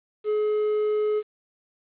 triangle tone, 424.1 Hz, G#4, 36 cents sharp, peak -19 dBFS, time 0.24-1.23 s, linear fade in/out 50 ms, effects resampled to 8000 Hz + 9-bit

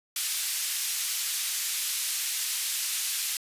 white band-pass noise, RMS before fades -30 dBFS, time 0.16-3.37 s, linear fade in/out 2 ms, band 2400 to 13000 Hz, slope 12 dB/octave, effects resampled to 32000 Hz

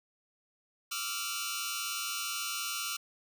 10% pulse tone cluster, 1165 / 1283 / 1382 / 2997 Hz, D6 / E6 / F6 / F#7, -14 / -47 / -19 / +22 cents, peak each -33 / -35 / -29 / -31 dBFS, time 0.91-2.97 s, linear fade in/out 10 ms, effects none

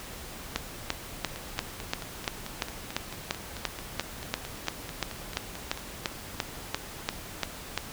two click trains, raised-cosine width 0.2 ms, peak -20 / -9 dBFS, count 21 / 22, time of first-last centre 1.36-5.775 / 0.56-7.776 s, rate 4.53 / 2.91 Hz, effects pink hiss -42 dBFS RMS until 7.92 s

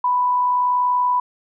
sine tone with amplitude modulation, 990 Hz, B5, 4 cents sharp, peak -14 dBFS, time 0.04-1.2 s, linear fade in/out 5 ms, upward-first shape sine, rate 60.7 Hz, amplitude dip 25%, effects none

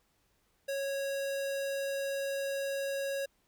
square tone, 551 Hz, C#5, 11 cents flat, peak -33 dBFS, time 0.68-3.26 s, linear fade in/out 10 ms, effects pink hiss -73 dBFS RMS until 3.47 s

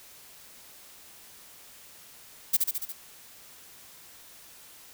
violet noise with echo, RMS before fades -21 dBFS, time 2.53-2.57 s, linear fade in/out 10 ms, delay 71 ms, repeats 5, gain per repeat -3 dB, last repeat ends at 2.925 s, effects white hiss -51 dBFS RMS until 4.93 s

